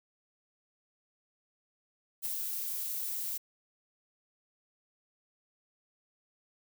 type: noise with ADSR envelope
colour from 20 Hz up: violet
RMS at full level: -32 dBFS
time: 2.22-3.38 s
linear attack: 37 ms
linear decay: 7 ms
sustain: -4 dB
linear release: 10 ms
effects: none